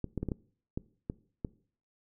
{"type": "clicks", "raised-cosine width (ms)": 3, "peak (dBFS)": -20, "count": 8, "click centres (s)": [0.043, 0.177, 0.23, 0.287, 0.318, 0.775, 1.099, 1.448], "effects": ["noise-tail reverb RT60 0.5 s tail -21 dB re dry"]}